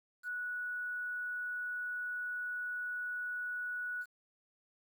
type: tone with quantisation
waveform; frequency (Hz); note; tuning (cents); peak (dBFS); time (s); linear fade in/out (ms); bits
sine; 1470; F#6; -12; -36; 0.23-4.06; 50; 10
effects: none